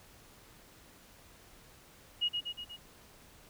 sine tone with echo, 2884 Hz, F#7, 45 cents flat, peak -27 dBFS, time 2.21-2.29 s, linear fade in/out 20 ms, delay 120 ms, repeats 4, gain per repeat -4 dB, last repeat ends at 2.77 s, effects pink hiss -58 dBFS RMS until 3.49 s

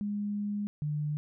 sine tone pair in turn, 205.7 / 149.29 Hz, G#3 / D3, -16 / +29 cents, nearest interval tritone, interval 555 cents, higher first, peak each -30 / -29 dBFS, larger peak second, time 0.01-0.67 / 0.82-1.17 s, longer first, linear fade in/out 0 ms, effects none

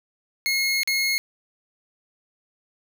25% pulse tone with dropouts, 2160 Hz, C#7, 45 cents flat, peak -17 dBFS, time 0.46-1.18 s, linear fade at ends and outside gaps 0 ms, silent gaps 0.833-0.875 s, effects none

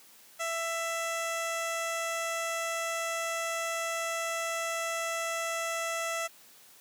15% pulse tone with low-pass filter, 664 Hz, E5, 12 cents sharp, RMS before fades -33 dBFS, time 0.39-6.28 s, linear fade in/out 20 ms, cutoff 9200 Hz, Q 1.8, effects white hiss -56 dBFS RMS until 6.8 s + high-pass 150 Hz 12 dB/octave

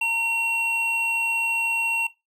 triangle tone pair together, 916.1 / 2734 Hz, A#5 / F7, -30 / -37 cents, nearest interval octave + perfect fifth, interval 1893 cents, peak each -29 / -19 dBFS, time 0.01-2.07 s, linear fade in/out 5 ms, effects noise-tail reverb RT60 0.2 s tail -17 dB re dry

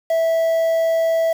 triangle tone with quantisation, 656 Hz, E5, 9 cents flat, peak -13 dBFS, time 0.1-1.33 s, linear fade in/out 5 ms, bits 6, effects none

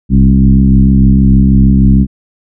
sine tone with frequency modulation, 131.2 Hz, C3, 5 cents sharp, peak -3 dBFS, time 0.09-2.07 s, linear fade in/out 50 ms, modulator 66.5 Hz, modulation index 1.7, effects none

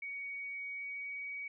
sine tone with pitch glide, 2244 to 2260 Hz, C#7 to C#7, +21 to +33 cents, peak -39 dBFS, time 0.02-1.48 s, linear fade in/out 5 ms, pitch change +12 cents, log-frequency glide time 0.31-1.28 s, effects none

